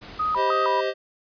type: noise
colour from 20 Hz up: pink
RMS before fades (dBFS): -41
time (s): 0.01-0.4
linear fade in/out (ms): 20
type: tone with vibrato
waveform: sine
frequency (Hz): 1108.7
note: C#6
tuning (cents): 0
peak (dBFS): -21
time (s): 0.19-0.81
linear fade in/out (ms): 10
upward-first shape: square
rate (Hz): 3.2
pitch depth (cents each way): 210
type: chord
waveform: square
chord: C minor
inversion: second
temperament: just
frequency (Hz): 392.4 / 523.3 / 627.9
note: G4 / C5 / Eb5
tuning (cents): +2 / 0 / +16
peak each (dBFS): -28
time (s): 0.35-0.94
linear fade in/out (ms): 50
effects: resampled to 11025 Hz